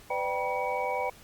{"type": "tone cluster", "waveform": "sine", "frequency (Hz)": [504, 595, 779, 967, 2259], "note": ["B4", "D5", "G5", "B5", "C#7"], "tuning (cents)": [35, 22, -11, -37, 32], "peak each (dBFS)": [-33, -35, -33, -33, -37], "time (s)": [0.1, 1.1], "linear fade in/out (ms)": 5, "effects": ["pink hiss -53 dBFS RMS until 1.23 s", "Opus 48 kbps"]}